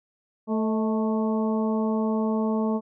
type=harmonic tone with a mistuned harmonic; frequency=220 Hz; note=A3; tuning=in tune; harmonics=1 / 2 / 3 / 4 / 5; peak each=-23 / -29 / -33 / -35 / -37 dBFS; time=0.47-2.81 s; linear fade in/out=50 ms; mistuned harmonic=3; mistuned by=-46 cents; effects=none